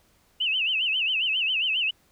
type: tone with vibrato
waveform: sine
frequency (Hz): 2807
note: F7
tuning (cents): +8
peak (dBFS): -22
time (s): 0.4-1.91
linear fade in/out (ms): 10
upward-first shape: sine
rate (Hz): 7.4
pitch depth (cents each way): 170
effects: pink hiss -63 dBFS RMS until 2.11 s